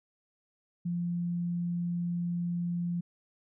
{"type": "tone", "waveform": "sine", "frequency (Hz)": 173.5, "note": "F3", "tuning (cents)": -11, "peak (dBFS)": -29, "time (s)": [0.85, 3.01], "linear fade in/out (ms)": 10, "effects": []}